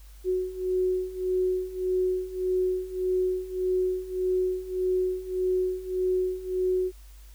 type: beating tone pair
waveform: sine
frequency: 367.9 / 369.6 Hz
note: F#4 / F#4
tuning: -10 / -2 cents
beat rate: 1.7 Hz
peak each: -29 / -26 dBFS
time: 0.24-6.92 s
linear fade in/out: 50 ms
effects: added 50 Hz sine -45 dBFS peak until 7.34 s + white hiss -58 dBFS RMS until 7.34 s